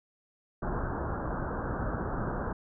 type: low-pass noise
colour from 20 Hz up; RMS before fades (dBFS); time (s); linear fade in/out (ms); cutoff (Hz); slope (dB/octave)
pink; -33; 0.62-2.53; 5; 1600; 96
effects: none